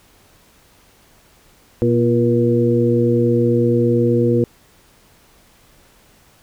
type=harmonic tone with a mistuned harmonic; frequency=119.6 Hz; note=A#2; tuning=45 cents sharp; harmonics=1 / 2 / 3 / 4; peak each=-18 / -18 / -18 / -18 dBFS; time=1.82-4.44 s; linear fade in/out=0 ms; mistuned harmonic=3; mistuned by=-45 cents; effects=pink hiss -52 dBFS RMS until 6.42 s